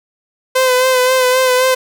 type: tone with vibrato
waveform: sawtooth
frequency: 511 Hz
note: C5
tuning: 41 cents flat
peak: -6 dBFS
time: 0.55-1.75 s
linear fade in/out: 10 ms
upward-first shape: sine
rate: 3.8 Hz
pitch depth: 32 cents each way
effects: none